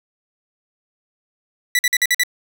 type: tone bursts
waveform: sawtooth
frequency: 1967 Hz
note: B6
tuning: 7 cents flat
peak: -10 dBFS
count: 6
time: 1.75-2.235 s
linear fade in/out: 2 ms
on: 40 ms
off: 49 ms
effects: none